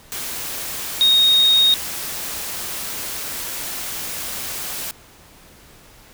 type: tone in noise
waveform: sine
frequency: 3729 Hz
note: A#7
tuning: in tune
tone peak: -11 dBFS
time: 1.01-1.74 s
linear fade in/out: 0 ms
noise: white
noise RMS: -28 dBFS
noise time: 0.12-4.91 s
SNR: +14 dB
effects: pink hiss -47 dBFS RMS until 6.13 s